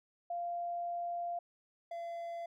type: tone pair in turn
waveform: sine / triangle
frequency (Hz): 694 / 680.9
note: F5 / F5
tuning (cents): -11 / -44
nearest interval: unison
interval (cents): 33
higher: first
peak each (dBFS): -35 / -37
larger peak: first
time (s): 0.3-1.39 / 1.91-2.46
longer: first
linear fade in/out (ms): 5
effects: none